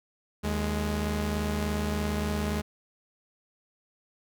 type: tone pair together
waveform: sawtooth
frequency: 77.3 / 208.5 Hz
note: D#2 / G#3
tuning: -11 / +7 cents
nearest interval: octave + perfect fourth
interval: 1718 cents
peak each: -26 dBFS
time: 0.43-2.62 s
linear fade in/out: 20 ms
effects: none

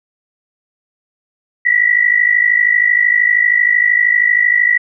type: tone pair together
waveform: sine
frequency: 1922.6 / 1975.5 Hz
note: B6 / B6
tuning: -47 / 0 cents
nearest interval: unison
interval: 47 cents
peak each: -12 dBFS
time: 1.65-4.78 s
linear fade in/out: 10 ms
effects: none

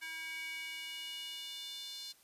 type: tone with high-pass filter sweep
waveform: square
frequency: 322.6 Hz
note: E4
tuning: 37 cents flat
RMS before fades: -44 dBFS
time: 0.01-2.13 s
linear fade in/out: 20 ms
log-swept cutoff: 1900 to 4100 Hz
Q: 4.5
effects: white hiss -65 dBFS RMS until 2.23 s + resampled to 32000 Hz

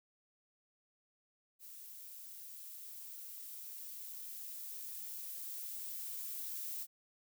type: noise with level ramp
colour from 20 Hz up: violet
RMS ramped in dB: -52 to -42 dBFS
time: 1.59-6.87 s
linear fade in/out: 50 ms
effects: none

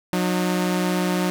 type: tone pair together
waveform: sawtooth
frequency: 181.5 / 305.2 Hz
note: F#3 / D#4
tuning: -33 / -33 cents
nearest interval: major sixth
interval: 900 cents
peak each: -17 / -22 dBFS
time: 0.13-1.3 s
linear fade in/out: 0 ms
effects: none

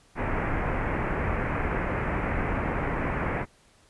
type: low-pass noise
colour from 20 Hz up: pink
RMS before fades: -28 dBFS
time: 0.15-3.46 s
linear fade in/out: 50 ms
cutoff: 2300 Hz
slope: 48 dB/octave
effects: pink hiss -60 dBFS RMS until 3.89 s + resampled to 24000 Hz

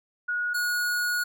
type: tone pair in turn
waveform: sine / square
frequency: 1451 / 1451 Hz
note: F#6 / F#6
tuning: -34 / -34 cents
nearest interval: unison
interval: 0 cents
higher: neither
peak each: -25 dBFS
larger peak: neither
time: 0.28-0.54 / 0.54-1.24 s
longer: second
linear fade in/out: 10 ms
effects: none

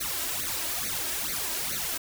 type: noise with flanger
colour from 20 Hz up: white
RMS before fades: -31 dBFS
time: 0-1.98 s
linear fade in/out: 10 ms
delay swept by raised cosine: 0.47 to 3.17 ms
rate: 2.3 Hz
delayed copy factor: +0.95
effects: none

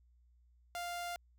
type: tone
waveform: sawtooth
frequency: 698.5 Hz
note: F5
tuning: in tune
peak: -35 dBFS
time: 0.75-1.16 s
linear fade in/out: 0 ms
effects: added 60 Hz sine -64 dBFS peak until 1.38 s

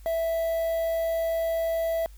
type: tone with quantisation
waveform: triangle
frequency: 659.3 Hz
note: E5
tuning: in tune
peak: -22 dBFS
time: 0.06-2.06 s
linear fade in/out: 0 ms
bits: 7
effects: added 50 Hz sine -44 dBFS peak until 2.17 s + white hiss -60 dBFS RMS until 2.17 s

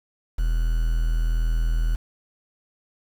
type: tone with quantisation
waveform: triangle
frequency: 40.7 Hz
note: E1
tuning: 21 cents flat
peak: -17 dBFS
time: 0.38-1.96 s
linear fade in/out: 10 ms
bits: 7
effects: none

